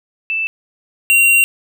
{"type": "tone pair in turn", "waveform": ["sine", "square"], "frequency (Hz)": [2645, 2755], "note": ["E7", "F7"], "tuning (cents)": [5, -24], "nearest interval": "minor second", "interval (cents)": 71, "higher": "second", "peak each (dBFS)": [-16, -9], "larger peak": "second", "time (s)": [[0.3, 0.47], [1.1, 1.44]], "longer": "second", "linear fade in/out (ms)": 0, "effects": []}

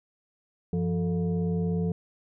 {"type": "tone with frequency modulation", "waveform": "sine", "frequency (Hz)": 172.4, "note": "F3", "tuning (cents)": -22, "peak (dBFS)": -24, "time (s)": [0.73, 1.92], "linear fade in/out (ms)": 2, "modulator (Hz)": 268, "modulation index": 0.8, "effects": []}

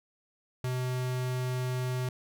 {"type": "tone", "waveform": "square", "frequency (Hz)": 126.9, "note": "B2", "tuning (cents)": 47, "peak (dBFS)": -30, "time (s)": [0.64, 2.09], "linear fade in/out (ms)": 2, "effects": []}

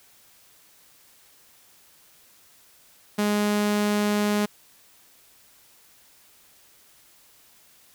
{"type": "tone", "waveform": "sawtooth", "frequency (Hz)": 207.7, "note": "G#3", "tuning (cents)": 0, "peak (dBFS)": -17, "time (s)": [3.18, 4.46], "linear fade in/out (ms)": 10, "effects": ["white hiss -56 dBFS RMS until 7.94 s"]}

